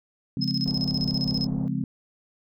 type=chord; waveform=sine; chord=Db major seventh; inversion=none; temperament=just; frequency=138.59 / 173.24 / 207.9 / 259.9 Hz; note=Db3 / F3 / Ab3 / C4; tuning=0 / -14 / +2 / -11 cents; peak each=-30 dBFS; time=0.37-1.84 s; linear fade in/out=2 ms
type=tone with tremolo; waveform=sine; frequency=5140 Hz; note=E8; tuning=45 cents flat; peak=-25 dBFS; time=0.41-1.47 s; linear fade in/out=10 ms; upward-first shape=square; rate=15 Hz; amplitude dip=80%
type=low-pass noise; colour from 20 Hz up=pink; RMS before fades=-39 dBFS; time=0.66-1.68 s; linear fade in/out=0 ms; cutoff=790 Hz; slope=24 dB/octave
effects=none